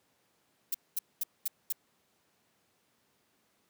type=noise bursts; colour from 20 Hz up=violet; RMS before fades=-31 dBFS; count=5; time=0.72-1.725 s; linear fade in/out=5 ms; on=25 ms; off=220 ms; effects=pink hiss -72 dBFS RMS until 3.69 s + high-pass 150 Hz 12 dB/octave